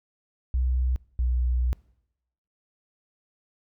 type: tone pair in turn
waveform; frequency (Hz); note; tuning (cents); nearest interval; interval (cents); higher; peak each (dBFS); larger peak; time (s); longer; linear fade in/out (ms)
sine; 63.2 / 61.58; B1 / B1; +41 / -4; unison; 45; first; -20; neither; 0.54-0.96 / 1.19-1.73; second; 0
effects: noise-tail reverb RT60 0.8 s tail -24 dB re dry + tanh soft clip ceiling -17 dBFS